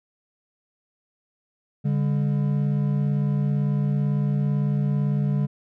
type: tone pair together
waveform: triangle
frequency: 143.59 / 201.5 Hz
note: D3 / G3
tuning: -39 / +48 cents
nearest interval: tritone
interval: 587 cents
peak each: -19 / -24 dBFS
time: 1.84-5.47 s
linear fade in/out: 20 ms
effects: none